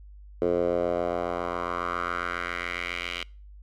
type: tone with band-pass filter sweep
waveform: 10% pulse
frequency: 87.31 Hz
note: F2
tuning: in tune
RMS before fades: -29 dBFS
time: 0.42-3.23 s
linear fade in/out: 0 ms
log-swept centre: 450 to 2800 Hz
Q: 2.8
effects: noise-tail reverb RT60 0.4 s tail -26 dB re dry + added 50 Hz sine -44 dBFS peak until 3.62 s